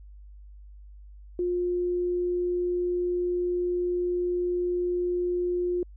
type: tone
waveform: sine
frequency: 355 Hz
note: F4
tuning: 28 cents sharp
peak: -24 dBFS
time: 1.39-5.83 s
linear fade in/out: 2 ms
effects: added 50 Hz sine -44 dBFS peak until 5.96 s